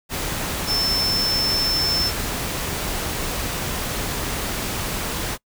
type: tone in noise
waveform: sine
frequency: 5310 Hz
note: E8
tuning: 12 cents sharp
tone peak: -19 dBFS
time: 0.66-2.12 s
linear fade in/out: 50 ms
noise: pink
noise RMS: -26 dBFS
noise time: 0.09-5.38 s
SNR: +4 dB
effects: noise-tail reverb RT60 0.1 s tail -24 dB re dry